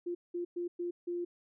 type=tone bursts at uneven times; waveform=sine; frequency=349.2 Hz; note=F4; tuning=in tune; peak=-33 dBFS; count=5; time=0.06-0.15 / 0.34-0.45 / 0.56-0.68 / 0.79-0.91 / 1.07-1.25 s; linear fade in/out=10 ms; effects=none